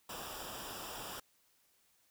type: noise with comb filter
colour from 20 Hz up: pink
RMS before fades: -45 dBFS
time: 0.09-1.2 s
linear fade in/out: 5 ms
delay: 0.47 ms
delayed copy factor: -0.7
effects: white hiss -72 dBFS RMS until 2.1 s